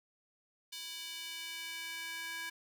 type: tone with high-pass filter sweep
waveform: square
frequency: 329.6 Hz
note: E4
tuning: in tune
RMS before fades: -43 dBFS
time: 0.72-2.5 s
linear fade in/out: 10 ms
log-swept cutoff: 3500 to 1700 Hz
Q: 1.8
effects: none